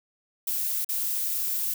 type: noise with dropouts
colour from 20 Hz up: violet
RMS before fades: -28 dBFS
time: 0.47-1.74 s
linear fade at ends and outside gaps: 5 ms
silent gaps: 0.847-0.889 s
effects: none